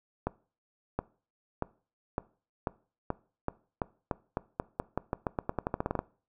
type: accelerating click train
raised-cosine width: 1 ms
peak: -15 dBFS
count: 25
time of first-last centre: 0.27-5.991 s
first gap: 720 ms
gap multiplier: 0.88
effects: noise-tail reverb RT60 0.4 s tail -21 dB re dry